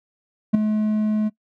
triangle tone with ADSR envelope, 213.9 Hz, A3, 49 cents flat, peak -6 dBFS, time 0.53-1.3 s, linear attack 18 ms, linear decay 5 ms, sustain -10 dB, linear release 28 ms, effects noise-tail reverb RT60 0.1 s tail -21 dB re dry

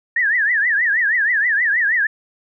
sine tone with vibrato, 1793 Hz, A6, 32 cents sharp, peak -14 dBFS, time 0.16-2.07 s, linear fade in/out 5 ms, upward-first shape triangle, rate 6.3 Hz, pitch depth 220 cents each way, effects none

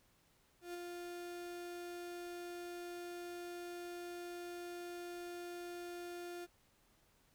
35% pulse tone with ADSR envelope, 350 Hz, F4, 4 cents sharp, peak -40 dBFS, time 0.61-6.47 s, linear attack 130 ms, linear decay 14 ms, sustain -3 dB, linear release 33 ms, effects pink hiss -72 dBFS RMS until 7.34 s

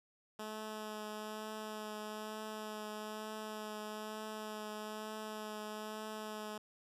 10% pulse tone with vibrato, 214.5 Hz, A3, 44 cents flat, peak -34 dBFS, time 0.39-6.58 s, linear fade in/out 5 ms, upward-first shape triangle, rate 1.1 Hz, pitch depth 16 cents each way, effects resampled to 32000 Hz

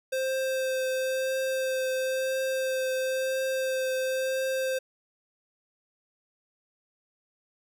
square tone with vibrato, 523.3 Hz, C5, in tune, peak -27 dBFS, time 0.12-4.79 s, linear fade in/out 10 ms, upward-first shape triangle, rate 0.98 Hz, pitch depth 14 cents each way, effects none

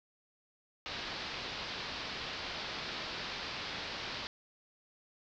white low-pass noise, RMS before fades -41 dBFS, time 0.86-4.27 s, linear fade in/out 0 ms, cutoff 4900 Hz, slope 48 dB/octave, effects none

